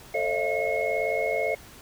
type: tone cluster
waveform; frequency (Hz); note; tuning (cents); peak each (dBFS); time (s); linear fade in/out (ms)
sine; 443.3 / 539 / 621 / 679 / 2172; A4 / C#5 / D#5 / F5 / C#7; +13 / -49 / -3 / -49 / -36; -30; 0.14-1.55; 5
effects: pink hiss -48 dBFS RMS until 1.81 s